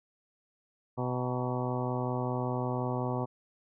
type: harmonic tone with a mistuned harmonic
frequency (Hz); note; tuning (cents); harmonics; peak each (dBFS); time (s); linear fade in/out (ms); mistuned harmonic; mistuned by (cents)
125.3; B2; +25; 1 / 2 / 3 / 4 / 5 / 6 / 7 / 8 / 9; -33 / -36 / -38 / -39 / -40 / -41 / -41 / -42 / -43; 0.97-3.26; 20; 8; -72
effects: none